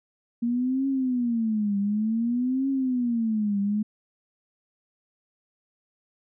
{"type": "tone with vibrato", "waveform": "sine", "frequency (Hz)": 233.1, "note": "A#3", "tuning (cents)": 0, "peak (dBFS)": -22, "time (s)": [0.42, 3.83], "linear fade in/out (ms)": 10, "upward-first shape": "triangle", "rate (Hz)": 0.55, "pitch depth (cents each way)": 280, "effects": []}